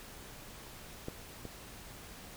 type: clicks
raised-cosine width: 2 ms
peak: -25 / -29 dBFS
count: 2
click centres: 1.084 / 1.453 s
effects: pink hiss -50 dBFS RMS until 2.36 s